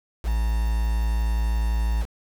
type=tone with quantisation; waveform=triangle; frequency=55.9 Hz; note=A1; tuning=28 cents sharp; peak=-18 dBFS; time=0.23-2.06 s; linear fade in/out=50 ms; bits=6; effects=none